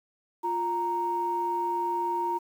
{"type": "tone pair together", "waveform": "sine", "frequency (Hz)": [350, 931.7], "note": ["F4", "A#5"], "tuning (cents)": [4, -1], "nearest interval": "octave + perfect fourth", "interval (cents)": 1695, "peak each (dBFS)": [-32, -26], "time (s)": [0.43, 2.39], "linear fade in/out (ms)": 20, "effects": ["tanh soft clip ceiling -18 dBFS", "9-bit"]}